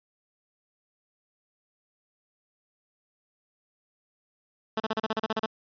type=tone bursts; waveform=10% pulse; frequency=219.4 Hz; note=A3; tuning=5 cents flat; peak=-17 dBFS; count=11; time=4.77-5.461 s; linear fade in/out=5 ms; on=31 ms; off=35 ms; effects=resampled to 11025 Hz